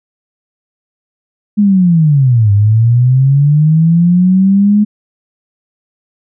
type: linear two-way sweep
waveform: sine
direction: down then up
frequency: 211.4 to 99.8 to 211.4 Hz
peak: -5 dBFS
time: 1.57-4.85 s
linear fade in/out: 20 ms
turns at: 2.52 s
effects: none